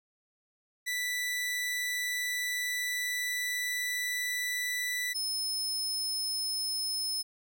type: tone pair in turn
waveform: sawtooth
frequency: 1975.5 / 5203 Hz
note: B6 / E8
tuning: 0 / -23 cents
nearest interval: octave + perfect fourth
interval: 1677 cents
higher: second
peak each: -27 / -28 dBFS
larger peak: first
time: 0.86-5.14 / 5.14-7.23 s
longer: first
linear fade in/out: 20 ms
effects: none